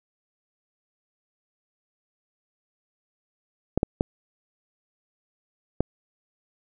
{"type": "clicks", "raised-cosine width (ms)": 2, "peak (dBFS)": -7, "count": 4, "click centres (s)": [3.776, 3.831, 4.009, 5.806], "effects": []}